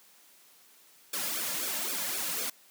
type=noise with flanger; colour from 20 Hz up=white; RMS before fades=-33 dBFS; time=1.13-2.5 s; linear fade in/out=5 ms; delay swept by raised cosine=1 to 2.7 ms; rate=3.9 Hz; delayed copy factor=-0.95; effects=white hiss -59 dBFS RMS until 2.7 s + high-pass 200 Hz 12 dB/octave